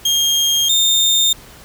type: tone pair in turn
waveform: 30% pulse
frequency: 3225 / 3634 Hz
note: G7 / A#7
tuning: +48 / -45 cents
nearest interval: major second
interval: 207 cents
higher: second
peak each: -10 / -9 dBFS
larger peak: second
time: 0.05-0.69 / 0.69-1.33 s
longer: neither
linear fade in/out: 5 ms
effects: pink hiss -41 dBFS RMS until 1.64 s